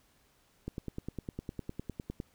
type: click train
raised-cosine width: 3 ms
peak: -24 dBFS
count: 16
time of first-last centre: 0.68-2.201 s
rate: 9.86 Hz
effects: pink hiss -68 dBFS RMS until 2.34 s